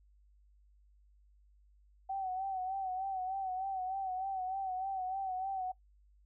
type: tone with vibrato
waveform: sine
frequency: 759 Hz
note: F#5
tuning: 44 cents sharp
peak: -34 dBFS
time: 2.09-5.72 s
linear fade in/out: 10 ms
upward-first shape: sine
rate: 3.3 Hz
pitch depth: 54 cents each way
effects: noise-tail reverb RT60 0.1 s tail -18 dB re dry + added 50 Hz sine -62 dBFS peak until 6.25 s